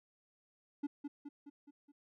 triangle tone with echo, 288.4 Hz, D4, 31 cents flat, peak -32 dBFS, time 0.83-0.87 s, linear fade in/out 10 ms, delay 210 ms, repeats 5, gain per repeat -5 dB, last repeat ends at 1.92 s, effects none

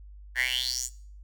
10% pulse tone with high-pass filter sweep, 126.2 Hz, B2, 38 cents sharp, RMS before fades -29 dBFS, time 0.35-0.9 s, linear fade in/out 50 ms, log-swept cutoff 1700 to 7900 Hz, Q 7.1, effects noise-tail reverb RT60 0.5 s tail -20 dB re dry + added 50 Hz sine -44 dBFS peak until 1.23 s

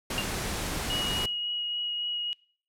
pink noise, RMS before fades -32 dBFS, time 0.1-1.26 s, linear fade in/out 5 ms
sine tone with exponential decay, 2800 Hz, F7, 4 cents sharp, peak -24 dBFS, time 0.18-0.31 s, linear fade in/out 0 ms, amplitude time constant 27 ms
sine tone with vibrato, 2898 Hz, F#7, 37 cents flat, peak -29 dBFS, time 0.9-2.33 s, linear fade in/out 0 ms, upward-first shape triangle, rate 3.6 Hz, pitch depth 9 cents each way
effects noise-tail reverb RT60 0.5 s tail -24 dB re dry + low-pass 12000 Hz 12 dB/octave

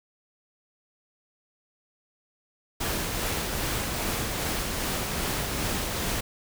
pink noise with tremolo, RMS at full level -28 dBFS, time 2.8-6.21 s, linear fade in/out 10 ms, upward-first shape triangle, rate 2.5 Hz, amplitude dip 30%, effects none

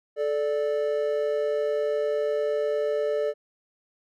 triangle tone pair together, 435.8 / 587.3 Hz, A4 / D5, -17 / 0 cents, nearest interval perfect fourth, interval 517 cents, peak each -24 dBFS, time 0.16-3.34 s, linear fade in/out 50 ms, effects none

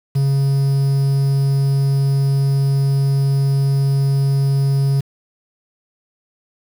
triangle tone with quantisation, 137.6 Hz, C#3, 12 cents flat, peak -11 dBFS, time 0.15-5.01 s, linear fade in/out 10 ms, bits 6, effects none

